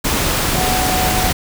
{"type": "tone in noise", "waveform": "sine", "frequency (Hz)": 740, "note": "F#5", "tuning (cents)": 0, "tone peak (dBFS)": -20, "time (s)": [0.56, 1.31], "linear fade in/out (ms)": 10, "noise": "pink", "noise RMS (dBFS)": -17, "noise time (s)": [0.04, 1.33], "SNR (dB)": -6, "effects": []}